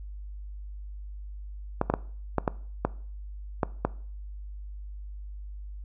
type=clicks; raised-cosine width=1 ms; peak=-9 dBFS; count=8; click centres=1.814 / 1.9 / 1.939 / 2.383 / 2.478 / 2.85 / 3.632 / 3.85 s; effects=noise-tail reverb RT60 0.5 s tail -20 dB re dry + added 50 Hz sine -37 dBFS peak until 5.84 s